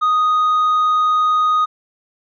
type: tone with tanh clipping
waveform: triangle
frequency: 1244.5 Hz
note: D#6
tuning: in tune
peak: -13 dBFS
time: 0.01-1.66 s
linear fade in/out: 20 ms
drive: 7 dB
effects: none

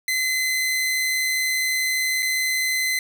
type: tone with dropouts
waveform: sawtooth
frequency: 2043 Hz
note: C7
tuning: 42 cents flat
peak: -17 dBFS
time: 0.08-2.99 s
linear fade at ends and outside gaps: 2 ms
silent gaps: 2.224-2.227 s
effects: none

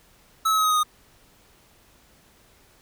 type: tone with pitch steps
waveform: square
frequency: 1300 / 1286.6 / 1273.2 / 1260.1 / 1247 / 1234.1 Hz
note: E6 / E6 / D#6 / D#6 / D#6 / D#6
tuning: -24 / -42 / +39 / +22 / +3 / -15 cents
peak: -19 dBFS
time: 0.45-0.834 s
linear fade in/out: 10 ms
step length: 64 ms
effects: pink hiss -57 dBFS RMS until 2.81 s

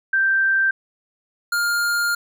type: tone pair in turn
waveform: sine / square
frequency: 1568 / 1407.9 Hz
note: G6 / F6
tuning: 0 / +14 cents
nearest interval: major second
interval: 186 cents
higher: first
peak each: -15 / -19 dBFS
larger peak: first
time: 0.13-0.71 / 1.52-2.15 s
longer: second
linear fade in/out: 5 ms
effects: none

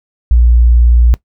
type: tone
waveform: sine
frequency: 59.2 Hz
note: A#1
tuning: 27 cents sharp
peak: -4 dBFS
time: 0.31-1.14 s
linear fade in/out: 0 ms
effects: noise-tail reverb RT60 0.1 s tail -19 dB re dry

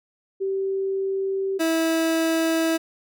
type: tone pair in turn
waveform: sine / 30% pulse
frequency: 387.3 / 325.7 Hz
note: G4 / E4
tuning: -21 / -21 cents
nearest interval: minor third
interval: 300 cents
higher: first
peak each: -22 / -17 dBFS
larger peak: second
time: 0.4-1.59 / 1.59-2.78 s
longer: neither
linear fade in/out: 20 ms
effects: none

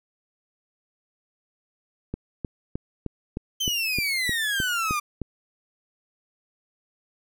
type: click train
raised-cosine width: 3 ms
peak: -16 dBFS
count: 11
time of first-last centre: 2.14-5.217 s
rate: 3.25 Hz
type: exponential sweep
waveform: 30% pulse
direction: down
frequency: 3136 to 1181 Hz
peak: -21 dBFS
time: 3.6-5 s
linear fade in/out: 10 ms
effects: none

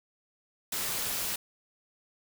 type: noise with amplitude modulation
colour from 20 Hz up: white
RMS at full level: -30 dBFS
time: 0.72-1.36 s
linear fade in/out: 5 ms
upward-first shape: sine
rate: 259 Hz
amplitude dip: 55%
effects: none

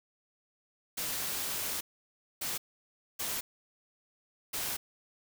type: noise bursts at uneven times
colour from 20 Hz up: white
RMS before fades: -35 dBFS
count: 4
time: 0.97-1.81 / 2.41-2.58 / 3.19-3.41 / 4.53-4.77 s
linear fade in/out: 10 ms
effects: none

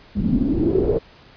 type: noise with low-pass filter sweep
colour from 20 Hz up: pink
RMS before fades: -19 dBFS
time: 0.15-0.99 s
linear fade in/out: 20 ms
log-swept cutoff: 200 to 470 Hz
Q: 7.7
effects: pink hiss -48 dBFS RMS until 1.36 s + resampled to 11025 Hz

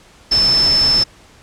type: tone in noise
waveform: sine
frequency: 5274 Hz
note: E8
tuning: in tune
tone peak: -10 dBFS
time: 0.31-1.04 s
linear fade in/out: 10 ms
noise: pink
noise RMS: -24 dBFS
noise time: 0.31-1.04 s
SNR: +11 dB
effects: pink hiss -46 dBFS RMS until 1.42 s + low-pass 8000 Hz 12 dB/octave

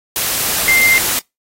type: tone in noise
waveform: sine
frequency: 2093 Hz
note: C7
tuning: in tune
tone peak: -9 dBFS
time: 0.68-0.98 s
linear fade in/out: 0 ms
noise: white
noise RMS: -17 dBFS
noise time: 0.16-1.19 s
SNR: +5 dB
effects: noise-tail reverb RT60 0.2 s tail -26 dB re dry + AAC 48 kbps

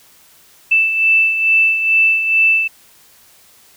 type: beating tone pair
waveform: sine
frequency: 2646 / 2648.3 Hz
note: E7 / E7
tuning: +6 / +7 cents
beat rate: 2.3 Hz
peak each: -11 / -19 dBFS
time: 0.71-2.68 s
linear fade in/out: 10 ms
effects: white hiss -48 dBFS RMS until 3.76 s

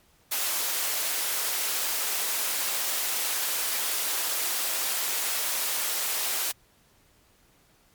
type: high-pass noise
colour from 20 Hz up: white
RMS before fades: -28 dBFS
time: 0.31-6.52 s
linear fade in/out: 10 ms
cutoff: 450 Hz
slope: 12 dB/octave
effects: pink hiss -62 dBFS RMS until 7.94 s + MP3 96 kbps

